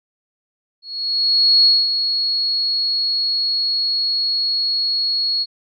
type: tone with ADSR envelope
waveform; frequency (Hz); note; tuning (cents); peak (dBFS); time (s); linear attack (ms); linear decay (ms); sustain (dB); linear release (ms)
sine; 4332; C#8; -41; -8; 0.82-5.46; 830; 220; -8; 42
effects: MP3 96 kbps